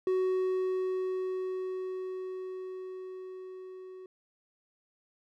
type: tone with level ramp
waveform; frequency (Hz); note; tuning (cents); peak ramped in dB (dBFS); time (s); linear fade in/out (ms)
triangle; 372.7; F#4; +13; -23 to -42; 0.07-4.06; 2
effects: none

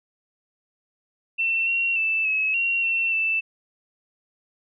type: tone with pitch steps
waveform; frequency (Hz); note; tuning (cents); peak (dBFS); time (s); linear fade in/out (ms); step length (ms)
sine; 2692 / 2738 / 2645 / 2574 / 2745 / 2705 / 2652; E7 / F7 / E7 / E7 / F7 / E7 / E7; +36 / -35 / +5 / -42 / -31 / +44 / +10; -20; 1.38-3.41; 20; 290
effects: none

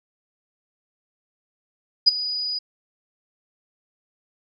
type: tone with ADSR envelope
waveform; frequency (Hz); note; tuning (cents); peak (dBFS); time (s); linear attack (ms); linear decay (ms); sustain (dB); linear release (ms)
sine; 4935; D#8; -15; -7; 2.06-2.59; 20; 16; -17; 9
effects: none

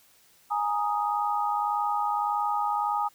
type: chord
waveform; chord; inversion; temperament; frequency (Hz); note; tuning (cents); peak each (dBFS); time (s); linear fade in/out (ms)
sine; Ab suspended second; none; equal; 830.6 / 932.3 / 1244.5; Ab5 / Bb5 / Eb6; 0 / 0 / 0; -27 / -31 / -29; 0.5-3.09; 20
effects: white hiss -60 dBFS RMS until 3.14 s

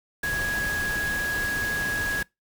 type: tone in noise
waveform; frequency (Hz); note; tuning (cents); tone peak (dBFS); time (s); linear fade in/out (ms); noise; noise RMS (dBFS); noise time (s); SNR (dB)
sine; 1661.2; G#6; 0; -25; 0.23-2.23; 5; pink; -33; 0.23-2.23; +5
effects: noise-tail reverb RT60 0.2 s tail -24 dB re dry

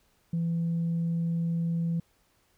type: tone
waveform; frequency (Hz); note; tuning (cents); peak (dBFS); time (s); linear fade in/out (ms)
sine; 167.5; E3; +28; -24; 0.33-2; 5
effects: tanh soft clip ceiling -23 dBFS + pink hiss -68 dBFS RMS until 2.57 s

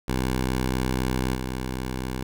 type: tone with level steps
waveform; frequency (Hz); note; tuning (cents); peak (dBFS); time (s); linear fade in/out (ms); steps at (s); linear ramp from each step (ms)
10% pulse; 63.9; C2; -40; -15 / -20; 0.08-2.23; 5; 1.34; 20
effects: none

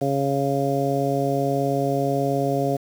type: harmonic tone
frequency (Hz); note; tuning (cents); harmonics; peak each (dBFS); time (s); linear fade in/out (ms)
138.59; C#3; 0; 1 / 2 / 3 / 4 / 5; -26 / -26 / -26 / -26 / -26; 0.01-2.77; 10
effects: 7-bit

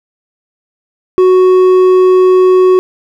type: tone with hard clipping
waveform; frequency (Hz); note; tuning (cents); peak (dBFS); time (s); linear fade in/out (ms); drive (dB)
sine; 370; F#4; 0; -5; 1.18-2.79; 0; 5
effects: none

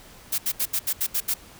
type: noise bursts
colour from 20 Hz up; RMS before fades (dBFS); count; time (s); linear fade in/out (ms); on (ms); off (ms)
blue; -24; 8; 0.32-1.342; 10; 63; 74
effects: pink hiss -48 dBFS RMS until 1.59 s

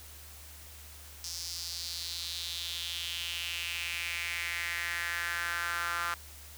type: tone with high-pass filter sweep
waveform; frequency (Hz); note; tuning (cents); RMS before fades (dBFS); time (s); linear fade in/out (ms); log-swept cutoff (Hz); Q
sawtooth; 171.8; F3; -28; -36; 1.24-6.14; 2; 5400 to 1300; 3.9
effects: added 74 Hz sine -51 dBFS peak until 6.57 s + white hiss -51 dBFS RMS until 6.57 s

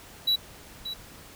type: tone with echo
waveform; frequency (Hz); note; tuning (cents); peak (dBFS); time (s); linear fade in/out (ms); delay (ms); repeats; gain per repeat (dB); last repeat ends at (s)
triangle; 3921; B7; -13; -19; 0.27-0.36; 10; 580; 1; -11; 0.94
effects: pink hiss -48 dBFS RMS until 1.35 s

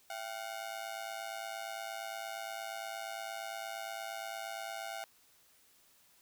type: ring-modulated tone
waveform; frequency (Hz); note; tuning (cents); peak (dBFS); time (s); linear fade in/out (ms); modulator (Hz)
sawtooth; 728; F#5; -28; -33; 0.1-5.04; 0; 54.3
effects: white hiss -66 dBFS RMS until 6.21 s

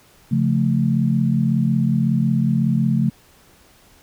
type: chord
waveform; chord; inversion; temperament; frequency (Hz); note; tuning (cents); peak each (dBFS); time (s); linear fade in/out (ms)
sine; Db augmented; none; equal with one note detuned; 138.19 / 174.61 / 220; Db3 / F3 / A3; -5 / 0 / 0; -19 / -21 / -19; 0.31-3.1; 10
effects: pink hiss -52 dBFS RMS until 4.02 s

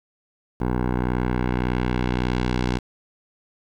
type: tone with low-pass filter sweep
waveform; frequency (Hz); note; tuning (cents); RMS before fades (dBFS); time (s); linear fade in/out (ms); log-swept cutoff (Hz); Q
10% pulse; 61.74; B1; 0; -23; 0.6-2.79; 10; 1100 to 5000; 0.92
effects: 8-bit

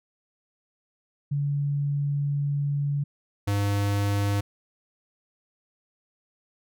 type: tone pair in turn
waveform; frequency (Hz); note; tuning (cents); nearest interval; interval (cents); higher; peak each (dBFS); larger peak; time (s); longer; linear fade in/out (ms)
sine / square; 143 / 101.12; D3 / G#2; -46 / -46; tritone; 600; first; -23; neither; 1.31-3.04 / 3.47-4.41; first; 10
effects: none

